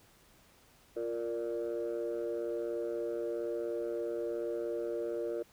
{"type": "chord", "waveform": "sine", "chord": "Bb major", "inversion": "second", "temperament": "equal", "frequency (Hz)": [349.2, 466.2, 587.3], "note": ["F4", "Bb4", "D5"], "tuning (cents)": [0, 0, 0], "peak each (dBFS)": [-36, -35, -38], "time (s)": [0.96, 5.43], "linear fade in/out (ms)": 10, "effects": ["tanh soft clip ceiling -28 dBFS", "pink hiss -63 dBFS RMS until 5.52 s"]}